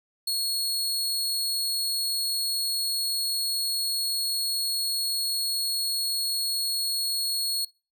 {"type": "tone", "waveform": "sawtooth", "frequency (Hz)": 4329, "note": "C#8", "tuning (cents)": -42, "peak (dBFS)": -22, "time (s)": [0.27, 7.65], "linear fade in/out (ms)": 5, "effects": ["noise-tail reverb RT60 0.3 s tail -23 dB re dry"]}